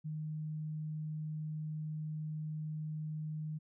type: tone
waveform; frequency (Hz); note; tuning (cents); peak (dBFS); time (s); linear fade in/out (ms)
sine; 154.4; D#3; -13; -37; 0.04-3.59; 20
effects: none